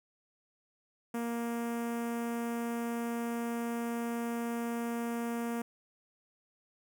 sawtooth tone with notch filter, 234.3 Hz, A#3, 9 cents sharp, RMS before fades -35 dBFS, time 1.14-5.62 s, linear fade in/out 5 ms, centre 4100 Hz, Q 0.66, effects none

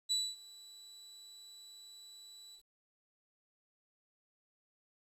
35% pulse tone with ADSR envelope, 3951 Hz, B7, in tune, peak -27 dBFS, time 0.09-2.63 s, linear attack 24 ms, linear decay 240 ms, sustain -23 dB, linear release 91 ms, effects resampled to 32000 Hz + 11-bit

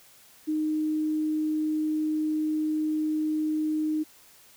sine tone, 308.8 Hz, D#4, 13 cents flat, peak -24 dBFS, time 0.47-4.04 s, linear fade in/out 20 ms, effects white hiss -55 dBFS RMS until 4.56 s

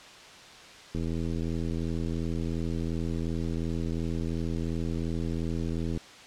click train, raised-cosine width 3 ms, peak -20 dBFS, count 417, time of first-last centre 0.95-5.974 s, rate 82.8 Hz, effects white hiss -48 dBFS RMS until 6.26 s + low-pass 5000 Hz 12 dB/octave

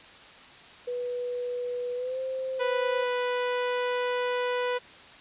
sine tone with pitch glide, 490.9 to 523.1 Hz, B4 to C5, -10 to -1 cents, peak -29 dBFS, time 0.87-3.04 s, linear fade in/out 10 ms, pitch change +109 cents, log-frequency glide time 1.95-2.19 s
sawtooth tone, 493.9 Hz, B4, in tune, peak -22 dBFS, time 2.59-4.79 s, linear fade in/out 20 ms
effects white hiss -49 dBFS RMS until 5.2 s + resampled to 8000 Hz

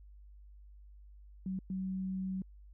sine tone bursts at uneven times, 188.6 Hz, F#3, 33 cents sharp, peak -34 dBFS, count 2, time 1.46-1.59 / 1.7-2.42 s, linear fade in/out 2 ms, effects added 50 Hz sine -52 dBFS peak until 2.73 s

